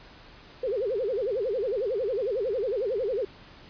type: tone with vibrato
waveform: sine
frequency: 454.8 Hz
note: A#4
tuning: 43 cents flat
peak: -25 dBFS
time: 0.63-3.25 s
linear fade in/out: 5 ms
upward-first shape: sine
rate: 11 Hz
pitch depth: 280 cents each way
effects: pink hiss -50 dBFS RMS until 3.69 s + resampled to 11025 Hz